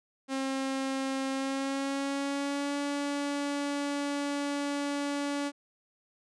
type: tone with pitch glide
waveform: sawtooth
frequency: 268 to 285.6 Hz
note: C4 to D4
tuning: +42 to -48 cents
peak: -26 dBFS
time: 0.28-5.52 s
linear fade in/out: 50 ms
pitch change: +110 cents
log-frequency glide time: 1.31-2.77 s
effects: resampled to 22050 Hz